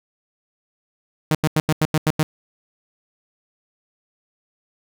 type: tone bursts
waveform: sawtooth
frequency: 155.56 Hz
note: D#3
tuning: in tune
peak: -11 dBFS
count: 8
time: 1.31-2.23 s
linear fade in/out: 0 ms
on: 38 ms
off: 88 ms
effects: none